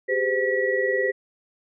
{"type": "tone cluster", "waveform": "sine", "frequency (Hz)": [388.5, 408.1, 513, 1934], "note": ["G4", "G#4", "C5", "B6"], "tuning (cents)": [-16, -30, -34, -37], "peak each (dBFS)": [-27, -28, -24, -25], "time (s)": [0.08, 1.12], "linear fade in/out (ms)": 20, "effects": []}